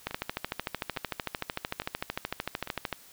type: two click trains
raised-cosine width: 0.3 ms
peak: -14 / -21 dBFS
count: 39 / 4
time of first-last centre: 0.07-2.927 / 0.11-2.674 s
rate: 13.3 / 1.17 Hz
effects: white hiss -54 dBFS RMS until 3.12 s